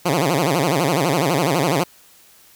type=tone with vibrato; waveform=10% pulse; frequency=155.56 Hz; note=D#3; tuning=in tune; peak=-8 dBFS; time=0.05-1.84 s; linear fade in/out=10 ms; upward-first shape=sine; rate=12 Hz; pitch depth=270 cents each way; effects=white hiss -50 dBFS RMS until 2.55 s